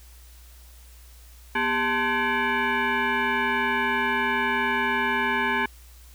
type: tone with frequency modulation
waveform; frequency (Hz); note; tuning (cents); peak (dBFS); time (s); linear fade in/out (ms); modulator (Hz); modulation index
sine; 400; G4; +35; -21; 1.55-5.66; 5; 643; 3.1
effects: added 60 Hz sine -46 dBFS peak until 6.14 s + white hiss -54 dBFS RMS until 6.14 s